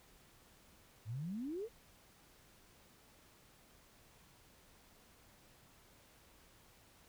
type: exponential sweep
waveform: sine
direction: up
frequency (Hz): 100.3 to 486.8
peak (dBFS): -39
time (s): 1.05-1.69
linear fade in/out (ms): 50
effects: pink hiss -65 dBFS RMS until 7.08 s